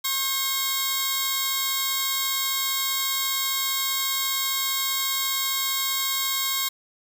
10% pulse tone cluster, 1081 / 1586 / 3801 Hz, C#6 / G6 / A#7, -44 / +20 / +33 cents, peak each -19 / -27 / -18 dBFS, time 0.04-6.69 s, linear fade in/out 10 ms, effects none

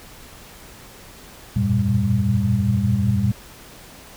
sine tone cluster, 84.8 / 97.2 / 117.4 / 122.6 / 198.1 Hz, E2 / G2 / A#2 / B2 / G3, +50 / -14 / +13 / -12 / +18 cents, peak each -28 / -23 / -20 / -28 / -21 dBFS, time 1.56-3.32 s, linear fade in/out 5 ms, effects pink hiss -43 dBFS RMS until 4.16 s

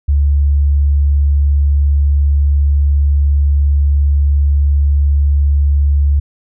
sine tone, 71.4 Hz, D2, 48 cents flat, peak -8 dBFS, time 0.08-6.2 s, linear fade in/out 10 ms, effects none

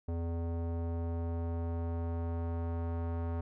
square tone with low-pass filter sweep, 84 Hz, E2, 33 cents sharp, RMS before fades -35 dBFS, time 0.08-3.41 s, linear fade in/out 5 ms, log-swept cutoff 620 to 1000 Hz, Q 1.1, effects none

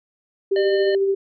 sine tone with tremolo, 391.5 Hz, G4, 2 cents flat, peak -15 dBFS, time 0.51-1.15 s, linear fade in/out 10 ms, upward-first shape sine, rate 14 Hz, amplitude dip 30%
harmonic tone, 603 Hz, D5, 46 cents sharp, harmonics 1 / 3 / 5 / 7, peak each -23 / -30 / -36 / -35 dBFS, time 0.56-0.95 s, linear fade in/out 2 ms
effects none

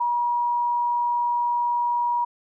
sine tone, 959 Hz, A#5, 49 cents sharp, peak -20 dBFS, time 0-2.25 s, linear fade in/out 10 ms, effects none

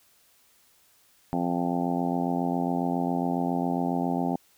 harmonic tone, 87.31 Hz, F2, in tune, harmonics 2 / 3 / 4 / 5 / 6 / 7 / 8 / 9 / 10, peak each -30 / -28 / -35 / -39 / -41 / -39 / -34 / -33 / -39 dBFS, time 1.33-4.36 s, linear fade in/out 0 ms, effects white hiss -62 dBFS RMS until 4.57 s

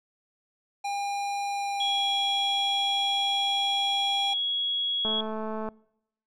square tone with pitch glide, 805 to 796.7 Hz, G5 to G5, +46 to +28 cents, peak -29 dBFS, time 0.84-4.34 s, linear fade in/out 10 ms, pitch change -18 cents, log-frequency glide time 1.46-2.11 s
sine tone, 3330 Hz, G#7, 4 cents sharp, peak -25 dBFS, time 1.8-5.21 s, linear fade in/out 5 ms
click train, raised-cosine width 1 ms, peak -21 dBFS, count 140, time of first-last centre 5.05-5.688 s, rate 218 Hz
effects noise-tail reverb RT60 0.8 s tail -24 dB re dry + low-pass 8000 Hz 12 dB/octave

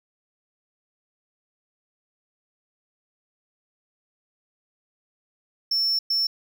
triangle tone bursts at uneven times, 5400 Hz, E8, 41 cents sharp, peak -19 dBFS, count 2, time 5.71-5.99 / 6.1-6.27 s, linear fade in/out 5 ms, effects none

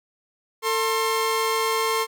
sawtooth tone pair together, 448.2 / 1066 Hz, A4 / C6, +32 / +32 cents, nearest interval octave + minor third, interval 1500 cents, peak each -20 dBFS, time 0.62-2.07 s, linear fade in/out 50 ms, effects none

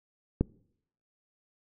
click, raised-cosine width 3 ms, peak -11 dBFS, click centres 0.41 s, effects noise-tail reverb RT60 0.7 s tail -24 dB re dry

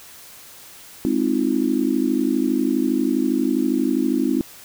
sine chord, F minor seventh, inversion first, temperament just, 209.5 / 261.9 / 314.3 / 349.2 Hz, Ab3 / C4 / Eb4 / F4, +15 / +2 / +18 / 0 cents, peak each -26 / -20 / -22 / -26 dBFS, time 1.05-4.41 s, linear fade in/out 0 ms, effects white hiss -43 dBFS RMS until 4.64 s

